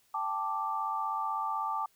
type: chord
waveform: sine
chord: G suspended second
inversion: none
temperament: equal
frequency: 784 / 880 / 1174.7 Hz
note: G5 / A5 / D6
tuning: 0 / 0 / 0 cents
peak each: -38 / -34 / -33 dBFS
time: 0.14-1.86 s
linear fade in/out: 5 ms
effects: white hiss -68 dBFS RMS until 1.95 s